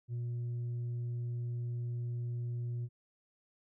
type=tone with tanh clipping; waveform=sine; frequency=120 Hz; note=B2; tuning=49 cents flat; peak=-35 dBFS; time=0.08-2.89 s; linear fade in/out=50 ms; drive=2 dB; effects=none